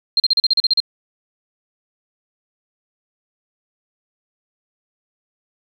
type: tone bursts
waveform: sine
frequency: 4186 Hz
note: C8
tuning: in tune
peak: -11 dBFS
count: 10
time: 0.17-0.802 s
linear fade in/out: 2 ms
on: 29 ms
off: 38 ms
effects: 8-bit